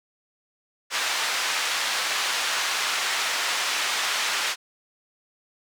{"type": "band-pass noise", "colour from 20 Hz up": "pink", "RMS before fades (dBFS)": -26, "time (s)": [0.9, 4.56], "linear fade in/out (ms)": 50, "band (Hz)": [1200, 6300], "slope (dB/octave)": 12, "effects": []}